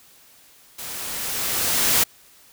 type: noise with level ramp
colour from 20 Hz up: white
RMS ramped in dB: -34 to -17 dBFS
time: 0.78-2.04 s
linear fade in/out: 10 ms
effects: white hiss -52 dBFS RMS until 2.52 s